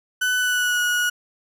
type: tone with pitch glide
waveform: 35% pulse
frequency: 1500 to 1455.6 Hz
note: F#6 to F#6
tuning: +23 to -29 cents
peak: -17 dBFS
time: 0.21-1.1 s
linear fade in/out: 10 ms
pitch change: -52 cents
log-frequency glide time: 0.36-0.81 s
effects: none